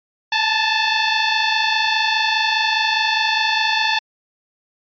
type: tone pair together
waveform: 10% pulse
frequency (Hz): 866 / 890.9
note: A5 / A5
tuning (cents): -28 / +21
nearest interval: unison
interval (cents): 49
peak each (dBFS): -10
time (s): 0.32-3.99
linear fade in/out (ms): 5
effects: resampled to 11025 Hz